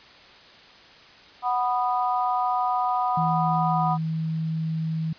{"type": "harmonic tone", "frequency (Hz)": 246.9, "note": "B3", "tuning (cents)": 0, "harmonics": [3, 4, 5], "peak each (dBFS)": [-24, -26, -28], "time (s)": [1.42, 3.98], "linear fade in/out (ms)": 50}
{"type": "tone with pitch glide", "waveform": "sine", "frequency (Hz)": [162.7, 160.37], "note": ["E3", "E3"], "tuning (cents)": [-22, -47], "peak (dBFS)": -24, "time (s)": [3.17, 5.13], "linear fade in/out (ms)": 5, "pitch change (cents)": -25, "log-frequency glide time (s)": [3.75, 3.94]}
{"effects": ["white hiss -49 dBFS RMS until 5.18 s", "resampled to 11025 Hz"]}